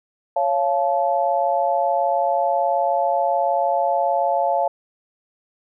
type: chord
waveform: sine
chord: Db augmented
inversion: none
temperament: just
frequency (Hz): 554.4 / 693 / 866.2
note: Db5 / F5 / A5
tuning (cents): 0 / -14 / -27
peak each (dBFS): -22 / -20 / -22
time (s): 0.36-4.68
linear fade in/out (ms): 5
effects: none